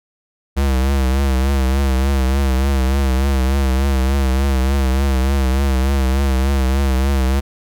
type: tone with vibrato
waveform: square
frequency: 66.9 Hz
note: C2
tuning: 39 cents sharp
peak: -14 dBFS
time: 0.56-7.41 s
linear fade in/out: 20 ms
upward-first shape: triangle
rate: 3.4 Hz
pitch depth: 82 cents each way
effects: none